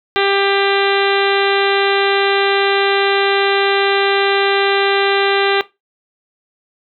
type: harmonic tone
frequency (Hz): 396.1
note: G4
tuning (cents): +18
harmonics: 1 / 2 / 3 / 4 / 5 / 6 / 7 / 8 / 9 / 10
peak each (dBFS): -16 / -19 / -21 / -22 / -23 / -24 / -24 / -25 / -26 / -26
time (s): 0.16-5.61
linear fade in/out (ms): 0
effects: noise-tail reverb RT60 0.2 s tail -17 dB re dry